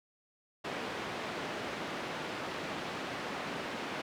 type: band-pass noise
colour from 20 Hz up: pink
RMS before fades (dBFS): -39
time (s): 0.64-4.02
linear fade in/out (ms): 10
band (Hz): 220 to 3100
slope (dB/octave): 12
effects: none